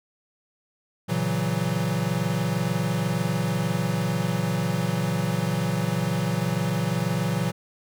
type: chord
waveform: square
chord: F# dominant seventh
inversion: first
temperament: equal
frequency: 116.54 / 138.59 / 164.81 / 185 Hz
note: A#2 / C#3 / E3 / F#3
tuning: 0 / 0 / 0 / 0 cents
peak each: -30 / -31 / -28 / -29 dBFS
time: 1.08-7.52 s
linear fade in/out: 20 ms
effects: none